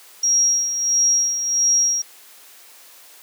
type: tone with tremolo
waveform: sine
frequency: 5640 Hz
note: F8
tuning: 16 cents sharp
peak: -13 dBFS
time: 0.23-2.02 s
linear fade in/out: 5 ms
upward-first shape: sine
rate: 1.5 Hz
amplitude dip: 60%
effects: white hiss -46 dBFS RMS until 3.22 s + high-pass 400 Hz 12 dB/octave